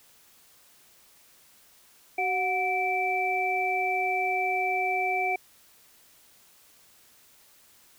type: tone cluster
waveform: sine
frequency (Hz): 378.3 / 732 / 2326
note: F#4 / F#5 / D7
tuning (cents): +38 / -19 / -17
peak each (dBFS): -33 / -27 / -28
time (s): 2.18-5.36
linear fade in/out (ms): 5
effects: white hiss -58 dBFS RMS until 7.98 s